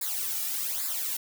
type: noise with flanger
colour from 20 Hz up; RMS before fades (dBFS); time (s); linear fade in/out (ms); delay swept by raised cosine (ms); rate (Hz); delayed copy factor
blue; -31; 0.01-1.17; 5; 0.33 to 1.93; 1.2; -0.85
effects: none